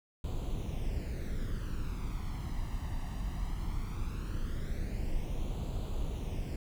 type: noise with flanger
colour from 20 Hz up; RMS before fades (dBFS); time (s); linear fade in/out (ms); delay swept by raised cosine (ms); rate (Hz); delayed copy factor
brown; -35; 0.24-6.56; 2; 0.27 to 1.05; 0.18; +0.65
effects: none